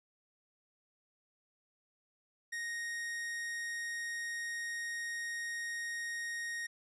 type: tone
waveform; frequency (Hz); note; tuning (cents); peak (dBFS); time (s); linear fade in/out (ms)
45% pulse; 1867; A#6; +2; -37; 2.52-6.67; 10
effects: resampled to 24000 Hz